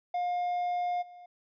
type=tone with level steps; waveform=triangle; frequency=711 Hz; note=F5; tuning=31 cents sharp; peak=-26 / -45 dBFS; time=0.14-1.26 s; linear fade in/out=5 ms; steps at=1.01 s; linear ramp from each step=20 ms; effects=resampled to 11025 Hz